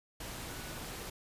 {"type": "tone in noise", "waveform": "sine", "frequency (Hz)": 1480, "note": "F#6", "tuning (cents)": 0, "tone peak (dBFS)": -53, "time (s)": [0.49, 0.78], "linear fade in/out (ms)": 5, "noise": "pink", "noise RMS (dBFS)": -43, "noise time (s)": [0.2, 1.1], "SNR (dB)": -13, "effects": ["resampled to 32000 Hz"]}